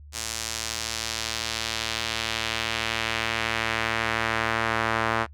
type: tone with band-pass filter sweep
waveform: sawtooth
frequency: 112.7 Hz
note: A2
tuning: 42 cents sharp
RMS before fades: -28 dBFS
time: 0.12-5.27 s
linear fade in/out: 50 ms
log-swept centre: 7000 to 1300 Hz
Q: 1.2
effects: noise-tail reverb RT60 0.1 s tail -23 dB re dry + added 73 Hz sine -43 dBFS peak until 5.33 s